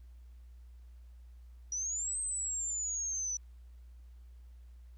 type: exponential two-way sweep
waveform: sine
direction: up then down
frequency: 5790 to 8340 to 5920 Hz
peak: -33 dBFS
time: 1.72-3.37 s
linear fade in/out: 2 ms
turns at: 2.19 s
effects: added 60 Hz sine -50 dBFS peak until 4.97 s + pink hiss -75 dBFS RMS until 4.97 s